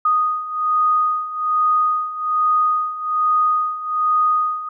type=beating tone pair; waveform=sine; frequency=1240 / 1241.2 Hz; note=D#6 / D#6; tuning=-6 / -5 cents; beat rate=1.2 Hz; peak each=-21 / -17 dBFS; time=0.05-4.69 s; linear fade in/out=5 ms; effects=none